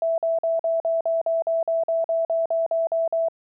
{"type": "tone bursts", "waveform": "sine", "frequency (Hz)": 659.3, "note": "E5", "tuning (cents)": 0, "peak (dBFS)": -19, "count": 16, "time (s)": [0.02, 3.285], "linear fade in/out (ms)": 2, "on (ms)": 160, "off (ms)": 47, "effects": []}